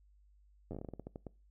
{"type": "slowing click train", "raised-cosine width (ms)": 2, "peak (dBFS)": -30, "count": 14, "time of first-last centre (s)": [0.71, 1.267], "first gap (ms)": 10, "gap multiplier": 1.22, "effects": ["noise-tail reverb RT60 0.3 s tail -23 dB re dry", "added 50 Hz sine -62 dBFS peak until 1.5 s"]}